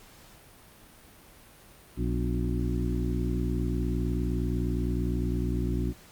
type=harmonic tone with a mistuned harmonic; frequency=59.8 Hz; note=A#1; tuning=45 cents sharp; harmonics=1 / 2 / 3 / 4 / 5 / 6; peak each=-29 / -32 / -34 / -35 / -36 / -37 dBFS; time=1.96-5.94 s; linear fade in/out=50 ms; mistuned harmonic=4; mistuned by=+78 cents; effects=pink hiss -53 dBFS RMS until 6.11 s + Opus 48 kbps